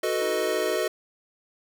square chord, B dominant seventh, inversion second, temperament equal, 370 / 440 / 493.9 / 622.3 Hz, F#4 / A4 / B4 / D#5, 0 / 0 / 0 / 0 cents, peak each -30 / -30 / -32 / -29 dBFS, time 0.03-0.88 s, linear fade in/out 5 ms
harmonic tone, 317.9 Hz, D#4, 37 cents sharp, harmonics 1 / 3 / 5 / 7 / 8, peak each -36 / -46 / -53 / -59 / -57 dBFS, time 0.2-0.77 s, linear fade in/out 20 ms
effects none

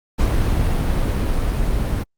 brown noise with level ramp, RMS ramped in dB -17 to -20 dBFS, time 0.18-2.04 s, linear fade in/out 20 ms, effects Opus 48 kbps

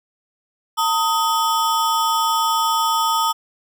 square ring-modulated tone, 1082 Hz, C#6, 42 cents flat, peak -14 dBFS, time 0.77-3.33 s, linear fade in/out 20 ms, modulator 175 Hz, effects none

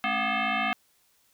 sine tone with frequency modulation, 698.5 Hz, F5, in tune, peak -24 dBFS, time 0.04-0.73 s, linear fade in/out 0 ms, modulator 484 Hz, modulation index 4.6, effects white hiss -66 dBFS RMS until 1.33 s

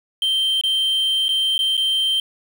triangle tone with dropouts, 3136 Hz, G7, in tune, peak -15 dBFS, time 0.22-2.2 s, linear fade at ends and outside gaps 2 ms, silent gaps 0.612-0.636 / 1.283-1.29 / 1.58-1.59 / 1.769-1.776 s, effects 7-bit

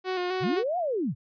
sawtooth tone with vibrato, 365.3 Hz, F#4, 22 cents flat, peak -23 dBFS, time 0.04-0.64 s, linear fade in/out 50 ms, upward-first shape square, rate 3.8 Hz, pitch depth 32 cents each way
sine linear two-way sweep, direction up then down, 92.8 to 740 to 92.8 Hz, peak -25 dBFS, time 0.4-1.15 s, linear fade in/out 50 ms, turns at 0.78 s
effects resampled to 11025 Hz

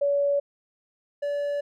sine / triangle tone pair in turn, 568 / 575.6 Hz, C#5 / D5, +42 / -35 cents, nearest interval unison, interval 23 cents, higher second, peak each -20 / -23 dBFS, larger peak first, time 0.01-0.4 / 1.22-1.61 s, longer neither, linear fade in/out 10 ms, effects none

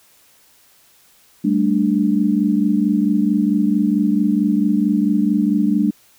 sine chord, G suspended second, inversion none, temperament just, 196 / 220.5 / 294 Hz, G3 / A3 / D4, 0 / +4 / +2 cents, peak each -18 dBFS, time 1.44-5.91 s, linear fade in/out 10 ms, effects white hiss -53 dBFS RMS until 6.18 s

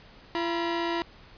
sawtooth tone pair together, 339.6 / 963.3 Hz, F4 / B5, -48 / -43 cents, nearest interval octave + tritone, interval 1805 cents, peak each -24 / -28 dBFS, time 0.35-1.02 s, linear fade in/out 0 ms, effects pink hiss -52 dBFS RMS until 1.37 s + resampled to 11025 Hz

